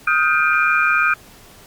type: tone cluster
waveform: sine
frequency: 1255 / 1420 / 1562 / 2408 Hz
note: D#6 / F6 / G6 / D7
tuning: +15 / +28 / -7 / +43 cents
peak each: -19 dBFS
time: 0.07-1.14 s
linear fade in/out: 5 ms
effects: pink hiss -45 dBFS RMS until 1.66 s + Opus 48 kbps